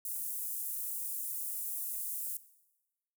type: high-pass noise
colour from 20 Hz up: pink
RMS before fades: -38 dBFS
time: 0.05-2.37 s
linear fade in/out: 2 ms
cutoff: 10000 Hz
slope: 24 dB/octave
effects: noise-tail reverb RT60 1.0 s tail -17 dB re dry